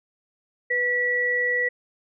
sine tone pair together, 493.9 / 1944.5 Hz, B4 / B6, 0 / -27 cents, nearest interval 2 octaves, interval 2373 cents, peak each -28 / -21 dBFS, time 0.7-1.69 s, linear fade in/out 10 ms, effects none

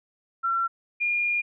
sine tone pair in turn, 1357 / 2418 Hz, E6 / D7, +50 / +50 cents, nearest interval minor seventh, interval 1000 cents, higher second, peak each -22 dBFS, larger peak neither, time 0.43-0.68 / 1-1.42 s, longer second, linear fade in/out 20 ms, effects none

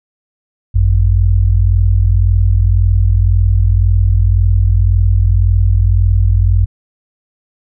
sine tone pair together, 51.72 / 93.6 Hz, G#1 / F#2, -6 / +20 cents, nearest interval minor seventh, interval 1026 cents, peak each -10 dBFS, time 0.74-6.66 s, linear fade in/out 20 ms, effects none

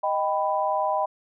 sine chord, Eb augmented, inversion none, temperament equal with one note detuned, 622.3 / 784 / 992.9 Hz, Eb5 / G5 / B5, 0 / 0 / +9 cents, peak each -26 dBFS, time 0.03-1.06 s, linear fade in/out 10 ms, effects none

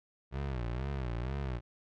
25% pulse tone with vibrato, 63.7 Hz, C2, 46 cents flat, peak -30 dBFS, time 0.31-1.61 s, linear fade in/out 50 ms, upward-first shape sine, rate 2.1 Hz, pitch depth 170 cents each way, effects low-pass 3000 Hz 12 dB/octave

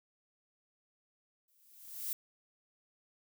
violet noise with exponential growth, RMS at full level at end -35 dBFS, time 1.48-2.13 s, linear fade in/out 1 ms, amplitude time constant 140 ms, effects none

